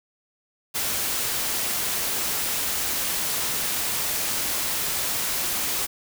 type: noise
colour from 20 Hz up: white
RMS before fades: -26 dBFS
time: 0.74-5.87 s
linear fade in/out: 20 ms
effects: none